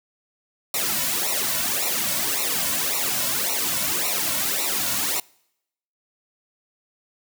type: noise with flanger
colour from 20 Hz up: white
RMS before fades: -24 dBFS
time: 0.74-5.2 s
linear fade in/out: 2 ms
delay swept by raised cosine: 0.61 to 2.51 ms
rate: 1.8 Hz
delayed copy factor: -1
effects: noise-tail reverb RT60 0.8 s tail -26 dB re dry